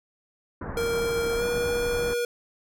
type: low-pass noise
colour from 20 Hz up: pink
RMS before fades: -34 dBFS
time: 0.61-2.14 s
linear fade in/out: 5 ms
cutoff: 1700 Hz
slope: 48 dB/octave
type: tone with pitch glide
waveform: square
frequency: 466.2 to 479.3 Hz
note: A#4 to A#4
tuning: 0 to +48 cents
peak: -25 dBFS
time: 0.77-2.25 s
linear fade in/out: 2 ms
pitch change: +48 cents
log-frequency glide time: 1.36-1.44 s
effects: none